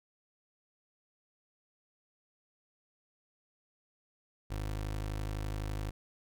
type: tone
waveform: 25% pulse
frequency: 51.91 Hz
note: G#1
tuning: in tune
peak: -31 dBFS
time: 4.5-5.91 s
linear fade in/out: 10 ms
effects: none